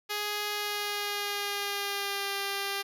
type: tone with pitch glide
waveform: 5% pulse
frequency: 415.8 to 397.5 Hz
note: G#4 to G4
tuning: +2 to +24 cents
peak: -19 dBFS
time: 0.09-2.83 s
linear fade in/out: 20 ms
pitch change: -78 cents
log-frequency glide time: 0.52-2.34 s
effects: none